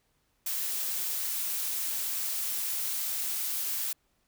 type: noise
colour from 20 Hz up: blue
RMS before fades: -32 dBFS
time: 0.46-3.93 s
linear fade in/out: 5 ms
effects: pink hiss -73 dBFS RMS until 4.27 s